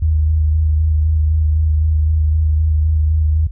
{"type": "tone with vibrato", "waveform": "sine", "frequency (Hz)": 77.78, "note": "D#2", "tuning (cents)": 0, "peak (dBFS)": -11, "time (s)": [0.02, 3.47], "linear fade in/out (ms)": 5, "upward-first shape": "square", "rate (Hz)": 3.9, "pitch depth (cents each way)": 20, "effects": ["added 50 Hz sine -26 dBFS peak until 3.51 s"]}